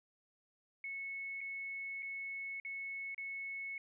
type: tone with dropouts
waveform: sine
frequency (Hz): 2200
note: C#7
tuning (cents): -14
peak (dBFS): -40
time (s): 0.84-3.78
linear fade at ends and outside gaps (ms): 2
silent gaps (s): 1.408-1.412 / 2.024-2.028 / 2.6-2.649 / 3.146-3.179
effects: none